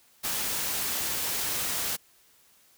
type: noise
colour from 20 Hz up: white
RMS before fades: -30 dBFS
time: 0.23-1.97 s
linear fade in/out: 20 ms
effects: white hiss -61 dBFS RMS until 2.77 s